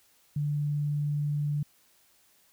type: tone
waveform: sine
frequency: 146.83 Hz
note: D3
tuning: in tune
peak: -26 dBFS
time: 0.36-1.63 s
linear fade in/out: 5 ms
effects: white hiss -64 dBFS RMS until 2.52 s